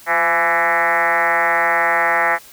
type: tone with frequency modulation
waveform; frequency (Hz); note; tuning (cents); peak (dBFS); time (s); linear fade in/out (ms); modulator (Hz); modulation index
sine; 1334; E6; +20; -13; 0.06-2.39; 50; 164; 4.5
effects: white hiss -43 dBFS RMS until 2.52 s